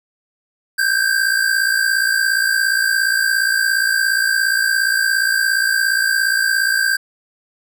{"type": "tone pair together", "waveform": "square", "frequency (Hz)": [1549, 1606.2], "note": ["G6", "G6"], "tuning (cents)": [-21, 42], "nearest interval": "minor second", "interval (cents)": 63, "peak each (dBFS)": -18, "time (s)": [0.78, 6.97], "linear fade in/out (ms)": 10, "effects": []}